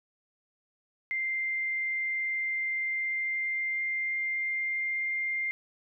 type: tone with pitch glide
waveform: sine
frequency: 2093 to 2106 Hz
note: C7 to C7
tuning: 0 to +11 cents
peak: -28 dBFS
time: 1.11-5.51 s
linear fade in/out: 0 ms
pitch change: +11 cents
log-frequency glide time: 2.74-5.05 s
effects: none